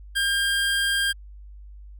25% pulse tone, 1604 Hz, G6, 39 cents sharp, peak -17 dBFS, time 0.15-1.13 s, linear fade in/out 20 ms, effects added 50 Hz sine -40 dBFS peak until 1.99 s

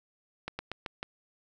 slowing click train, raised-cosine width 0.3 ms, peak -19 dBFS, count 5, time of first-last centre 0.48-1.029 s, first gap 110 ms, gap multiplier 1.15, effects none

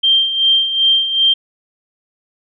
sine tone with tremolo, 3165 Hz, G7, 16 cents sharp, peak -8 dBFS, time 0.03-1.34 s, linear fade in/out 10 ms, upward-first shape sine, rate 2.6 Hz, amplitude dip 65%, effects none

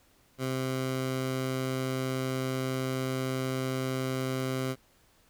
15% pulse tone, 130.81 Hz, C3, in tune, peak -23 dBFS, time 0.38-4.76 s, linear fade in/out 50 ms, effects pink hiss -64 dBFS RMS until 5.29 s

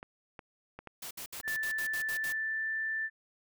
clicks, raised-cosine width 0.5 ms, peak -29 dBFS, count 6, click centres 0.029 / 0.392 / 0.79 / 0.873 / 1.402 / 1.478 s
white noise bursts, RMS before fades -42 dBFS, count 9, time 1.02-2.325 s, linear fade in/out 5 ms, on 89 ms, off 63 ms
sine tone with pitch glide, 1758 to 1769.2 Hz, A6 to A6, -2 to +9 cents, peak -31 dBFS, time 1.43-3.1 s, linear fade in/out 50 ms, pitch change +11 cents, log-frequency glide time 2.09-2.69 s
effects none

